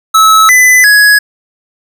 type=tone with pitch steps; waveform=square; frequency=1299 / 2006 / 1674 Hz; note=E6 / B6 / G#6; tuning=-26 / +26 / +13 cents; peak=-3 dBFS; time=0.14-1.19 s; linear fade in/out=10 ms; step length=350 ms; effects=none